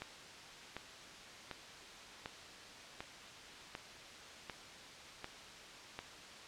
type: click train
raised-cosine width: 0.3 ms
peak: -26 dBFS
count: 9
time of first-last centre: 0.02-5.99 s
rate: 1.34 Hz
effects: white hiss -52 dBFS RMS until 6.47 s + low-pass 5000 Hz 12 dB/octave